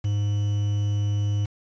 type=tone with quantisation; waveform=triangle; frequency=102.8 Hz; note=G#2; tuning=17 cents flat; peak=-19 dBFS; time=0.04-1.46 s; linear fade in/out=10 ms; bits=7; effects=resampled to 16000 Hz